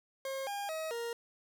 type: tone with pitch steps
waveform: 40% pulse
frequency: 537 / 808 / 636 / 468 Hz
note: C5 / G#5 / D#5 / A#4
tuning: +45 / -48 / +38 / +7 cents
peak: -35 dBFS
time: 0.25-1.13 s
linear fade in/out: 2 ms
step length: 220 ms
effects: none